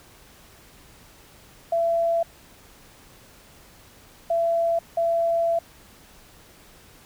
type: tone bursts at uneven times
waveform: sine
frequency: 672 Hz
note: E5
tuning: 33 cents sharp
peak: -19 dBFS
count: 3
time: 1.72-2.23 / 4.3-4.79 / 4.97-5.59 s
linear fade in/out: 5 ms
effects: pink hiss -51 dBFS RMS until 7.05 s